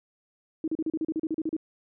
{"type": "tone bursts", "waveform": "sine", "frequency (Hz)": 318.1, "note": "D#4", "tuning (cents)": 38, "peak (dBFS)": -25, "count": 13, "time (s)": [0.64, 1.566], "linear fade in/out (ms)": 2, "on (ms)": 38, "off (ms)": 36, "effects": []}